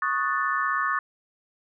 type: chord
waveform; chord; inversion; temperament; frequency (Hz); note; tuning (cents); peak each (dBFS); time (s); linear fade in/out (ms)
sine; D# half-diminished seventh; third; equal; 1108.7 / 1244.5 / 1480 / 1760; C#6 / D#6 / F#6 / A6; 0 / 0 / 0 / 0; -27 / -28 / -31 / -28; 0.02-0.99; 2
effects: none